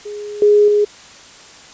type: tone with level steps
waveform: sine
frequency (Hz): 415.3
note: G#4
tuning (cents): 0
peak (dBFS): -25 / -7 / -10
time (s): 0.05-0.85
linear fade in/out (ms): 10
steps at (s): 0.42 / 0.68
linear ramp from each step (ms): 2
effects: white hiss -40 dBFS RMS until 1.73 s + resampled to 16000 Hz